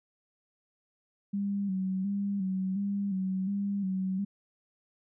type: tone with vibrato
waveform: sine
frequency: 194.4 Hz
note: G3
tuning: 14 cents flat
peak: -28 dBFS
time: 1.33-4.25 s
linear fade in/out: 10 ms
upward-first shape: square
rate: 1.4 Hz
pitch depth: 52 cents each way
effects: none